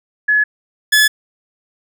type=tone pair in turn; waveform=sine / sawtooth; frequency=1700 / 1714.8 Hz; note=G#6 / A6; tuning=+40 / -45 cents; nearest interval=unison; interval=15 cents; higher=second; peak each=-10 / -5 dBFS; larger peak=second; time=0.28-0.44 / 0.92-1.08 s; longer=neither; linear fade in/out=10 ms; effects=none